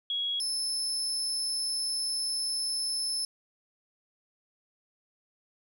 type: tone pair in turn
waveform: sine / 30% pulse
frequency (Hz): 3322 / 5255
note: G#7 / E8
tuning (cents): 0 / -6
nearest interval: minor sixth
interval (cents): 794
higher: second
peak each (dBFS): -28 / -25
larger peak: second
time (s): 0.1-0.4 / 0.4-3.25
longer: second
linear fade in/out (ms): 2
effects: 11-bit